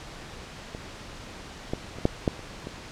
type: clicks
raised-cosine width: 2 ms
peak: -22 / -14 / -25 / -6 / -8 / -27 / -22 dBFS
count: 7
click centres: 0.749 / 1.735 / 1.986 / 2.054 / 2.278 / 2.393 / 2.671 s
effects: pink hiss -42 dBFS RMS until 2.91 s + low-pass 6000 Hz 12 dB/octave